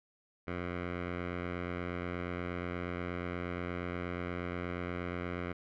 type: tone with low-pass filter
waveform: 10% pulse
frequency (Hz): 88.4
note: F2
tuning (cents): +22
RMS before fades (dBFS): -38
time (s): 0.47-5.53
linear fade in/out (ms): 10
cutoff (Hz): 2000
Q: 2.1
effects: none